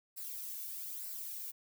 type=noise with flanger; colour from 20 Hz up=violet; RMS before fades=-43 dBFS; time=0.16-1.52 s; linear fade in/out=20 ms; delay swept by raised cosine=0.3 to 1.6 ms; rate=1.1 Hz; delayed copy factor=-0.5; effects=none